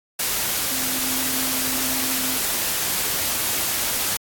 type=tone in noise; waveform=sine; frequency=260 Hz; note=C4; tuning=11 cents flat; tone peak=-32 dBFS; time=0.71-2.38 s; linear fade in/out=5 ms; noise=white; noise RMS=-23 dBFS; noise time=0.19-4.17 s; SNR=-12 dB; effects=AAC 64 kbps